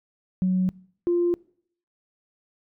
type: tone pair in turn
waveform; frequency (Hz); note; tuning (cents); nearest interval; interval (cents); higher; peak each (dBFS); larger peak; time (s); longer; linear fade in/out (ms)
sine; 185 / 348; F#3 / F4; 0 / -6; major seventh; 1094; second; -18; neither; 0.42-0.69 / 1.07-1.34; neither; 0
effects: noise-tail reverb RT60 0.6 s tail -24 dB re dry + tanh soft clip ceiling -14 dBFS